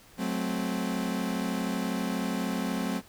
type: chord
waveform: 40% pulse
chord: F# diminished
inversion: none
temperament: equal with one note detuned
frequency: 185 / 217.6 / 261.6 Hz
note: F#3 / A3 / C4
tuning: 0 / -19 / 0 cents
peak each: -32 dBFS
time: 0.17-3.02 s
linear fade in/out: 50 ms
effects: pink hiss -55 dBFS RMS until 3.08 s